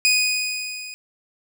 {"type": "tone with level ramp", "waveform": "20% pulse", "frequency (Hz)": 2489, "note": "D#7", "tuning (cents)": 0, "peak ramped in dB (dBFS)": [-9, -29], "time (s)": [0.05, 0.94], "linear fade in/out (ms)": 0, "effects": []}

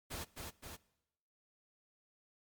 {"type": "noise with echo", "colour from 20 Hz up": "pink", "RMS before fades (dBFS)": -43, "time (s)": [0.1, 0.25], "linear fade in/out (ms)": 20, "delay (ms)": 260, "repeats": 2, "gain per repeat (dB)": -3, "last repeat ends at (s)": 0.77, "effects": ["noise-tail reverb RT60 0.9 s tail -21 dB re dry", "MP3 96 kbps"]}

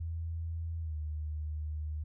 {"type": "tone with pitch glide", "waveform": "sine", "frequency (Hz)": [82.41, 76.45], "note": ["E2", "D#2"], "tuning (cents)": [0, -30], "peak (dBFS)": -34, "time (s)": [0, 2.04], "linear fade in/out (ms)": 10, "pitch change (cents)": -130, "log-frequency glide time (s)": [0.8, 0.96], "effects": []}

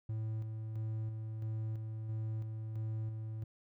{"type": "tone with tremolo", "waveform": "triangle", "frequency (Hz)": 110, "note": "A2", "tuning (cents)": 0, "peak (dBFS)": -33, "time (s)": [0.09, 3.44], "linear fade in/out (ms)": 5, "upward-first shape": "square", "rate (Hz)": 1.5, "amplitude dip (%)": 35, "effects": []}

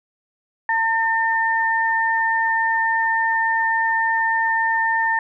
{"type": "tone pair together", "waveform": "sine", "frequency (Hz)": [903.5, 1807], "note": ["A5", "A6"], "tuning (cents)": [46, 46], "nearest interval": "octave", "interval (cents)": 1200, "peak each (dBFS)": [-20, -19], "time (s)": [0.69, 5.19], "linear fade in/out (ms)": 2, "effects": []}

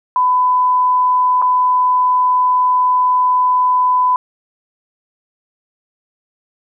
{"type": "tone with dropouts", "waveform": "sine", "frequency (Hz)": 1002, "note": "B5", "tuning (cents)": 25, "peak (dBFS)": -10, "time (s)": [0.16, 4.16], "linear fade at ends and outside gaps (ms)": 1, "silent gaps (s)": [1.417, 1.423], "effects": []}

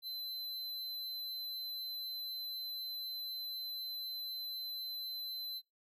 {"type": "tone", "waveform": "square", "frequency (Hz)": 4052, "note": "B7", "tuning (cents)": 44, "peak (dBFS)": -40, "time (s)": [0.02, 5.62], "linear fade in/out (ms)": 50, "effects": ["noise-tail reverb RT60 0.2 s tail -22 dB re dry"]}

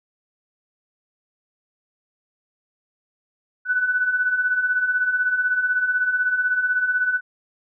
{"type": "beating tone pair", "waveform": "sine", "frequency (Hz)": [1480, 1496], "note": ["F#6", "F#6"], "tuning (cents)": [0, 19], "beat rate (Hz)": 16, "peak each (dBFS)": [-26, -19], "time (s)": [3.65, 7.21], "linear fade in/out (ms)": 50, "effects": []}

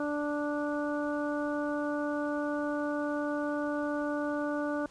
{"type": "harmonic tone", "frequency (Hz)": 293.7, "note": "D4", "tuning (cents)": 0, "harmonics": [1, 2, 3, 4, 5], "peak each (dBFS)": [-32, -34, -42, -41, -40], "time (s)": [0, 4.86], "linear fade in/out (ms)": 2, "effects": ["pink hiss -58 dBFS RMS until 4.9 s", "resampled to 22050 Hz"]}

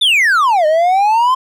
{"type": "exponential two-way sweep", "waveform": "triangle", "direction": "down then up", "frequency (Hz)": [3667, 603, 1053], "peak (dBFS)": -7, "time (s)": [0.01, 1.35], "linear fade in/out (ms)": 10, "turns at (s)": 0.66, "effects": []}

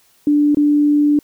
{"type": "tone with dropouts", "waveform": "sine", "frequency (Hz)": 293.7, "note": "D4", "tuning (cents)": 0, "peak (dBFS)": -10, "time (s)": [0.27, 1.19], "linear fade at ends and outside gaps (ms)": 2, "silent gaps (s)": [0.547, 0.57], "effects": ["white hiss -55 dBFS RMS until 1.23 s"]}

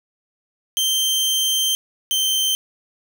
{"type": "tone pair in turn", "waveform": "sawtooth", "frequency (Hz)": [3136, 3116], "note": ["G7", "G7"], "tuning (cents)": [0, -11], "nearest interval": "unison", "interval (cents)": 11, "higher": "first", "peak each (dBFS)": -14, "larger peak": "neither", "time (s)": [[0.77, 1.75], [2.11, 2.55]], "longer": "first", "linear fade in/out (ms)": 0, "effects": []}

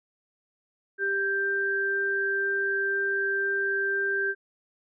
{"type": "tone pair together", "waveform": "sine", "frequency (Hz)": [394.3, 1575.5], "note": ["G4", "G6"], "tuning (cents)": [10, 8], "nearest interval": "2 octaves", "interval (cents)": 2398, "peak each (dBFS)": [-30, -25], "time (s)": [0.98, 4.35], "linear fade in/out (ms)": 50, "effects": []}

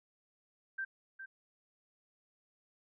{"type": "tone with echo", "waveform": "sine", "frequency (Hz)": 1568, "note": "G6", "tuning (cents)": 0, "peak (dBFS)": -35, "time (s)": [0.78, 0.85], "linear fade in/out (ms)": 10, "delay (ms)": 410, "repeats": 1, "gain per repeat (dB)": -9, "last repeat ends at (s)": 1.26, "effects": []}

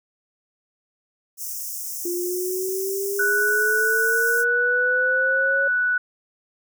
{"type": "high-pass noise", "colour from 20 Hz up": "white", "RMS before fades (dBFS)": -31, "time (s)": [1.37, 4.45], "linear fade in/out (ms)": 50, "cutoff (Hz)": 5300, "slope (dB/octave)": 96}
{"type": "exponential sweep", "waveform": "sine", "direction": "up", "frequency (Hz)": [347.7, 554.4], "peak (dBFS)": -24, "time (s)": [2.05, 5.68], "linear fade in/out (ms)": 5}
{"type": "tone", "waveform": "sine", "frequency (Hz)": 1480, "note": "F#6", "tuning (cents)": 0, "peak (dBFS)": -18, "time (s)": [3.19, 5.98], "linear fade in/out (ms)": 5}
{"effects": []}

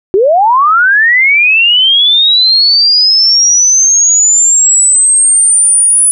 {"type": "linear sweep", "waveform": "sine", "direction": "up", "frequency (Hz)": [357.4, 9956], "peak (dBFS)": -4, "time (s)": [0.14, 6.11], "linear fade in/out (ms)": 0, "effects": []}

